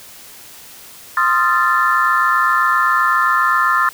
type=chord; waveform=sine; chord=F dominant seventh; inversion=second; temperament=equal with one note detuned; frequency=1046.5 / 1244.5 / 1372.1 / 1760 Hz; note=C6 / Eb6 / F6 / A6; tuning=0 / 0 / -31 / 0 cents; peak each=-17 dBFS; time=1.17-3.89 s; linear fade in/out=2 ms; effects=tanh soft clip ceiling -2 dBFS + white hiss -39 dBFS RMS until 3.93 s